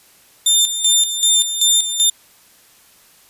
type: tone with tremolo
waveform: 20% pulse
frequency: 3598 Hz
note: A7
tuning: 38 cents sharp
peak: -5 dBFS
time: 0.46-2.1 s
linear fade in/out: 5 ms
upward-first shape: square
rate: 2.6 Hz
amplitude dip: 65%
effects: white hiss -50 dBFS RMS until 3.29 s + resampled to 32000 Hz